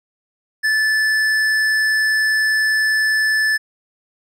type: tone with tanh clipping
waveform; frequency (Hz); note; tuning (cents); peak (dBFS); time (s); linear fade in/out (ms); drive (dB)
sine; 1745; A6; -15; -16; 0.63-3.58; 20; 12
effects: none